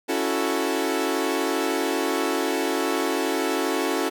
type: chord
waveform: sawtooth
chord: F# minor seventh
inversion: second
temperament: equal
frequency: 277.2 / 329.6 / 370 / 440 Hz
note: C#4 / E4 / F#4 / A4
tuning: 0 / 0 / 0 / 0 cents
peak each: -24 dBFS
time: 0.08-4.1 s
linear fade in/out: 20 ms
effects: none